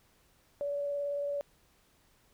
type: tone with vibrato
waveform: sine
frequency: 572 Hz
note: D5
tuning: 46 cents flat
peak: -31 dBFS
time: 0.61-1.41 s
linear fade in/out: 0 ms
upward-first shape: square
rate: 18 Hz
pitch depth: 9 cents each way
effects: pink hiss -67 dBFS RMS until 2.33 s